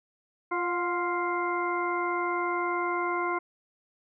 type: harmonic tone with a mistuned harmonic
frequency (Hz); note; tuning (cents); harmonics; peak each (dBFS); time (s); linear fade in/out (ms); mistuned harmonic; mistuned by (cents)
349.2; F4; 0; 1 / 2 / 3 / 4 / 6; -31 / -35 / -30 / -35 / -36; 0.51-3.39; 10; 2; +35
effects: none